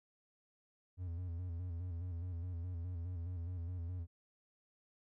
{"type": "tone with vibrato", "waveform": "triangle", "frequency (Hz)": 87.31, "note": "F2", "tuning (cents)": 0, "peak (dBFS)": -37, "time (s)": [0.97, 4.07], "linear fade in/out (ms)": 50, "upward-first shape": "square", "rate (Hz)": 4.8, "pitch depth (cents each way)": 64, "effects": []}